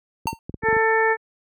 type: clicks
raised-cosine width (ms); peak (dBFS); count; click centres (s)
3; -18; 8; 0.257 / 0.33 / 0.495 / 0.542 / 0.635 / 0.686 / 0.728 / 0.766
type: tone with exponential decay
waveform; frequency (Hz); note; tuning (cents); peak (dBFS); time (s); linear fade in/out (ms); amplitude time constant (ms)
square; 910; A#5; -42; -18; 0.27-0.39; 1; 25
type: harmonic tone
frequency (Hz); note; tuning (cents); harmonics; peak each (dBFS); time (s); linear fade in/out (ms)
444.8; A4; +19; 1 / 2 / 3 / 4 / 5; -20 / -22 / -29 / -21 / -29; 0.62-1.17; 50
effects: high-pass 60 Hz 12 dB/octave